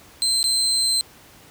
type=tone with dropouts; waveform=30% pulse; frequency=4114 Hz; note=C8; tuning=30 cents flat; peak=-15 dBFS; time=0.22-1.01 s; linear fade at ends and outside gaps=0 ms; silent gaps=0.429-0.441 s; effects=pink hiss -48 dBFS RMS until 1.5 s + high-pass 60 Hz 12 dB/octave